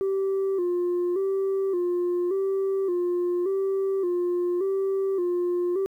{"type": "tone with vibrato", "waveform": "sine", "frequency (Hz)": 370.3, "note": "F#4", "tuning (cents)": 1, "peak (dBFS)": -20, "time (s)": [0.01, 5.86], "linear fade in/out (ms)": 0, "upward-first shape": "square", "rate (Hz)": 0.87, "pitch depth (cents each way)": 81, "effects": ["tanh soft clip ceiling -21 dBFS", "10-bit"]}